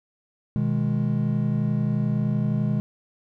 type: chord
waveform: triangle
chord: G# minor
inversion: first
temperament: just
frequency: 124.59 / 155.74 / 207.7 Hz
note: B2 / D#3 / G#3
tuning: +16 / +2 / 0 cents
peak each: -23 / -24 / -23 dBFS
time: 0.56-2.8 s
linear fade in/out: 0 ms
effects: none